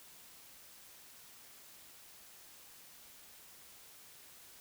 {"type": "silence", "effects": ["white hiss -57 dBFS RMS until 4.6 s"]}